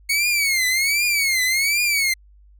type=tone with vibrato; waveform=sawtooth; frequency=2207 Hz; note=C#7; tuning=8 cents flat; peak=-14 dBFS; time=0.09-2.14 s; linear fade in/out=10 ms; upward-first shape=triangle; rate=1.3 Hz; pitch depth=180 cents each way; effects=added 50 Hz sine -47 dBFS peak until 2.59 s